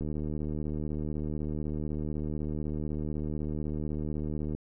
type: click train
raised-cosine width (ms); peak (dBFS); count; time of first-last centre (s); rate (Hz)
3; -22; 346; 0.01-4.549; 76
effects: none